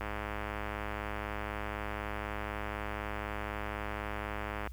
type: click train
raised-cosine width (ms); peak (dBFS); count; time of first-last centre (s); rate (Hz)
0.5; -22; 486; 0.01-4.673; 104
effects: added 60 Hz sine -41 dBFS peak until 4.72 s + white hiss -64 dBFS RMS until 4.72 s